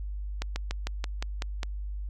slowing click train, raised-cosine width 0.2 ms, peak -15 dBFS, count 8, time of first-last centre 0.42-1.632 s, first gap 140 ms, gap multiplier 1.07, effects added 50 Hz sine -32 dBFS peak until 2.09 s

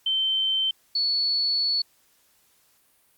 sine tone pair in turn, 3099 / 4423 Hz, G7 / C#8, -21 / -5 cents, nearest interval tritone, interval 616 cents, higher second, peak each -21 dBFS, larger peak neither, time 0.06-0.71 / 0.95-1.82 s, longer second, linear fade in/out 5 ms, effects white hiss -63 dBFS RMS until 3.17 s + Opus 48 kbps

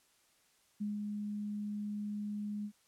sine tone with ADSR envelope, 207.7 Hz, G#3, in tune, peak -33 dBFS, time 0.8-2.72 s, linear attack 16 ms, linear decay 160 ms, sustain -3 dB, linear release 73 ms, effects white hiss -70 dBFS RMS until 2.87 s + low-pass 11000 Hz 12 dB/octave

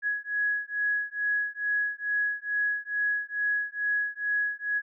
sine beating tone pair, 1672 / 1674.3 Hz, G#6 / G#6, +11 / +14 cents, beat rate 2.3 Hz, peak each -29 dBFS, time 0.02-4.82 s, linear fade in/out 50 ms, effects none

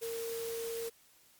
sine tone in noise, 460 Hz, A#4, 23 cents flat, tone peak -36 dBFS, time 0.01-0.9 s, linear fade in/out 20 ms, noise white, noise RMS -45 dBFS, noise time 0.01-0.9 s, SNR +6 dB, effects white hiss -64 dBFS RMS until 1.39 s + MP3 96 kbps

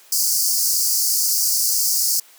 pink high-pass noise, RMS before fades -19 dBFS, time 0.12-2.2 s, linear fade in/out 5 ms, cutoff 4600 Hz, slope 96 dB/octave, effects white hiss -49 dBFS RMS until 2.38 s + high-pass 400 Hz 12 dB/octave

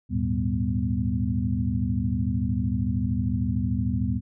sine tone cluster, 76.9 / 103.9 / 117.1 / 196.6 / 245.2 Hz, D#2 / G#2 / A#2 / G3 / B3, -20 / +1 / +8 / +5 / -12 cents, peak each -29 dBFS, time 0.09-4.21 s, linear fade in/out 50 ms, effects none

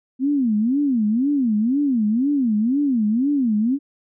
sine tone with vibrato, 247 Hz, B3, in tune, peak -16 dBFS, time 0.19-3.79 s, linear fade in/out 50 ms, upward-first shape sine, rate 2 Hz, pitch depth 290 cents each way, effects none

